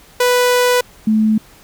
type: tone pair in turn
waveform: sawtooth / sine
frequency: 493.9 / 217.1 Hz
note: B4 / A3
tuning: 0 / -23 cents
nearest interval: octave + major second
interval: 1423 cents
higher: first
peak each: -7 / -10 dBFS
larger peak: first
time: 0.2-0.81 / 1.07-1.38 s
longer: first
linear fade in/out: 5 ms
effects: pink hiss -45 dBFS RMS until 1.63 s